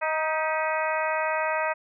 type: harmonic tone with a mistuned harmonic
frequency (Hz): 313.5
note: D#4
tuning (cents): +13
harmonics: 2 / 3 / 4 / 5 / 6 / 7 / 8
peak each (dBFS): -28 / -29 / -32 / -33 / -33 / -38 / -35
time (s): 0.01-1.74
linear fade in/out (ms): 20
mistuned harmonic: 6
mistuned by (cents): +53
effects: none